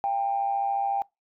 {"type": "tone with amplitude modulation", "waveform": "sine", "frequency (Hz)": 795, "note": "G5", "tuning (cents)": 24, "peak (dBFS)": -20, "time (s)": [0.04, 1.02], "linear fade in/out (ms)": 0, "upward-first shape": "sine", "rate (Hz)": 114, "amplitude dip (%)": 60, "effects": ["noise-tail reverb RT60 0.2 s tail -23 dB re dry", "tanh soft clip ceiling -16 dBFS"]}